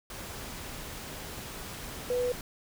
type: tone in noise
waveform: sine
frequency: 493.7 Hz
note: B4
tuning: 1 cent flat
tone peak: -26 dBFS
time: 2.1-2.32 s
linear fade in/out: 2 ms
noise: pink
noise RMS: -41 dBFS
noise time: 0.1-2.41 s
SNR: +12 dB
effects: none